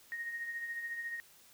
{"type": "tone with tremolo", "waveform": "sine", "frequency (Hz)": 1864.7, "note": "A#6", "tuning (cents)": 0, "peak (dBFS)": -35, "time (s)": [0.12, 1.2], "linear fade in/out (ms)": 0, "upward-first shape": "triangle", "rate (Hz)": 14, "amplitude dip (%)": 55, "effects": ["white hiss -61 dBFS RMS until 1.53 s"]}